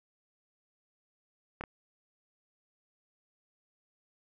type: clicks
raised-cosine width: 0.5 ms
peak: -22 / -24 dBFS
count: 2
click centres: 1.61 / 1.638 s
effects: none